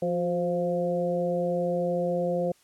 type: harmonic tone with a mistuned harmonic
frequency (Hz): 174.61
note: F3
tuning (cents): 0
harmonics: 1 / 2 / 3 / 4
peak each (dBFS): -30 / -33 / -26 / -35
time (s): 0.02-2.52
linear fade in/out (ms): 5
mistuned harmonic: 2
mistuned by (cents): +50
effects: white hiss -62 dBFS RMS until 2.63 s + low-pass 11000 Hz 12 dB/octave